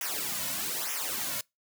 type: noise with flanger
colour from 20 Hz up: white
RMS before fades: -33 dBFS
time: 0.01-1.41 s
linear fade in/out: 2 ms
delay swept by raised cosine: 0.23 to 2.53 ms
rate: 1.1 Hz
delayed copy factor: -0.9
effects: noise-tail reverb RT60 0.2 s tail -25 dB re dry